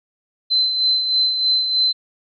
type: tone with tremolo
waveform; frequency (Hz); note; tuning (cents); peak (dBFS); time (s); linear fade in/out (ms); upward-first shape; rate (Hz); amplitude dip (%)
sine; 4064; B7; +49; -13; 0.5-1.93; 20; sine; 3.2; 50
effects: none